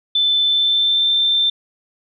sine tone with pitch glide, 3525 to 3566 Hz, A7 to A7, +2 to +22 cents, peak -13 dBFS, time 0.15-1.5 s, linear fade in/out 5 ms, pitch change +20 cents, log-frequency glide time 0.45-1.11 s, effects none

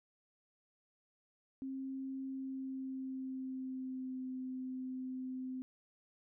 sine tone with pitch glide, 266.6 to 257.8 Hz, C4 to C4, +33 to -26 cents, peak -39 dBFS, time 1.62-5.62 s, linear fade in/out 0 ms, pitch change -59 cents, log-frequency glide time 2.27-4.26 s, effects none

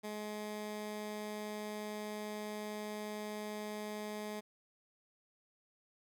15% pulse tone, 211.2 Hz, G#3, 29 cents sharp, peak -34 dBFS, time 0.03-4.41 s, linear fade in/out 20 ms, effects none

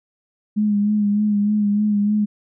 sine tone with vibrato, 207.7 Hz, G#3, in tune, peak -15 dBFS, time 0.56-2.26 s, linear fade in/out 20 ms, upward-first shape sine, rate 3.3 Hz, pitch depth 35 cents each way, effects none

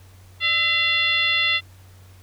sine tone with frequency modulation, 2749 Hz, F7, 28 cents flat, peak -17 dBFS, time 0.4-1.61 s, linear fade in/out 50 ms, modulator 714 Hz, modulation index 1.4, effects added 93 Hz sine -45 dBFS peak until 2.22 s + pink hiss -54 dBFS RMS until 2.22 s

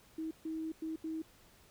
sine tone bursts at uneven times, 319.3 Hz, D#4, 45 cents sharp, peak -36 dBFS, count 4, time 0.18-0.31 / 0.45-0.72 / 0.82-0.96 / 1.04-1.22 s, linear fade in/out 5 ms, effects pink hiss -63 dBFS RMS until 1.7 s

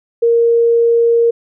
sine tone, 466.2 Hz, A#4, in tune, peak -8 dBFS, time 0.22-1.31 s, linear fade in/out 10 ms, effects none

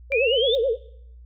sine tone with vibrato, 497.4 Hz, B4, 12 cents sharp, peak -18 dBFS, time 0.1-0.77 s, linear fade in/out 50 ms, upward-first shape sine, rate 9.3 Hz, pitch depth 210 cents each way
sine exponential sweep, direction up, 2349 to 3650 Hz, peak -22 dBFS, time 0.12-0.55 s, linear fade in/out 0 ms
effects noise-tail reverb RT60 0.7 s tail -19 dB re dry + added 60 Hz sine -42 dBFS peak until 1.25 s

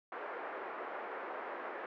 pink band-pass noise, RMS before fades -43 dBFS, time 0.12-1.86 s, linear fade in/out 2 ms, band 400 to 1800 Hz, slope 24 dB/octave, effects none

